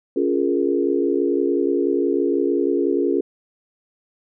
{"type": "chord", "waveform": "sine", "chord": "Bb minor seventh", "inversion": "first", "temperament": "equal with one note detuned", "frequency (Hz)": [279.1, 349.2, 415.3, 466.2], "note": ["Db4", "F4", "Ab4", "Bb4"], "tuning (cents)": [12, 0, 0, 0], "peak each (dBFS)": [-22, -21, -22, -26], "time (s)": [0.16, 3.21], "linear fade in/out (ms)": 5, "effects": []}